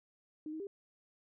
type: tone with pitch steps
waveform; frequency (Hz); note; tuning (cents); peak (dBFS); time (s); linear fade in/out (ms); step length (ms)
sine; 307 / 315.5 / 398.7; D#4 / D#4 / G4; -23 / +24 / +29; -39; 0.46-0.67; 2; 70
effects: none